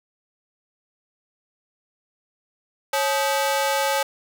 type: ring-modulated tone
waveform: sawtooth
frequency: 704 Hz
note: F5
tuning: 14 cents sharp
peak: -13 dBFS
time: 2.93-4.03 s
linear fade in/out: 5 ms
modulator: 155 Hz
effects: none